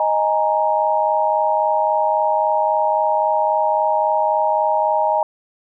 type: chord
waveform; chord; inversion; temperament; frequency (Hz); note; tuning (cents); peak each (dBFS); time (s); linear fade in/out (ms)
sine; D# suspended fourth; none; just; 622.3 / 829.7 / 933.4; D#5 / G#5 / A#5; 0 / -2 / +2; -19; 0-5.23; 2
effects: none